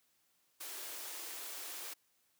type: high-pass noise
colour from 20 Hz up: white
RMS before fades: -45 dBFS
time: 0.6-1.94 s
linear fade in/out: 10 ms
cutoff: 290 Hz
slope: 96 dB/octave
effects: white hiss -75 dBFS RMS until 2.39 s + high-pass 80 Hz 12 dB/octave